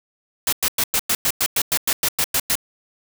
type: noise bursts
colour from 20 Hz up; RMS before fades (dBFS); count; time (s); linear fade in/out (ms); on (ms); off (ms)
white; -19; 14; 0.47-2.554; 2; 56; 100
effects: none